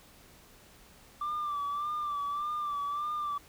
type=tone with vibrato; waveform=sine; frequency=1174.7 Hz; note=D6; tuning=in tune; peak=-29 dBFS; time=1.21-3.38 s; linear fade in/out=5 ms; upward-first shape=sine; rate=1.7 Hz; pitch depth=49 cents each way; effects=tanh soft clip ceiling -29 dBFS + pink hiss -57 dBFS RMS until 3.48 s